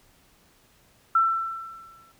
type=tone with exponential decay; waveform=sine; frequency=1339 Hz; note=E6; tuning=27 cents sharp; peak=-15 dBFS; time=1.15-2.12 s; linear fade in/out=5 ms; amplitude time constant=210 ms; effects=pink hiss -60 dBFS RMS until 2.19 s